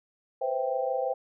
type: chord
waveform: sine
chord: C major seventh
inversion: third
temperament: equal with one note detuned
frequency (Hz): 497.6 / 523.3 / 659.3 / 784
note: B4 / C5 / E5 / G5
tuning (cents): +13 / 0 / 0 / 0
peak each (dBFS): -34 / -29 / -34 / -32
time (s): 0.41-1.14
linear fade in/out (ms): 10
effects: none